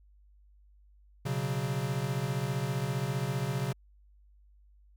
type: chord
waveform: square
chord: B suspended second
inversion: none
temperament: equal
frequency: 123.47 / 138.59 / 185 Hz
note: B2 / C#3 / F#3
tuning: 0 / 0 / 0 cents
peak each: -35 / -33 / -39 dBFS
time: 1.25-3.73 s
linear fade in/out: 10 ms
effects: added 50 Hz sine -57 dBFS peak until 4.96 s